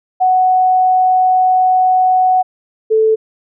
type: tone pair in turn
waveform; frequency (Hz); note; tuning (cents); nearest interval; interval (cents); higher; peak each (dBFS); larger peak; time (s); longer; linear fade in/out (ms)
sine; 742 / 439.2; F#5 / A4; +5 / -3; major sixth; 908; first; -8; neither; 0.2-2.43 / 2.9-3.16; first; 20
effects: none